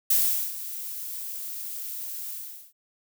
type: noise with ADSR envelope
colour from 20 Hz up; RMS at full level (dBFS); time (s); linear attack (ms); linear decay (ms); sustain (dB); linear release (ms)
violet; -20; 0.1-2.73; 6; 410; -15; 430
effects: none